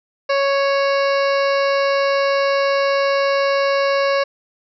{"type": "harmonic tone with a mistuned harmonic", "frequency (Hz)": 554.4, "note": "C#5", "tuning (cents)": 0, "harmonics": [1, 2, 3, 4, 5, 7, 8, 9, 10], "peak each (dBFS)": [-16, -22, -26, -28, -30, -33, -34, -35, -36], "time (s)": [0.29, 4.24], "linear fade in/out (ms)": 10, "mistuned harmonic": 7, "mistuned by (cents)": 21, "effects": []}